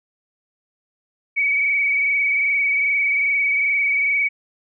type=tone with frequency modulation; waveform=sine; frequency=2262 Hz; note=C#7; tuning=34 cents sharp; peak=-16 dBFS; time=1.36-4.29 s; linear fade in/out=20 ms; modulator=22.5 Hz; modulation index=2.4; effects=none